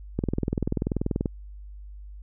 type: click train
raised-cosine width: 3 ms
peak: -12 dBFS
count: 23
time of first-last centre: 0.19-1.258 s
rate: 20.6 Hz
effects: added 50 Hz sine -39 dBFS peak until 2.22 s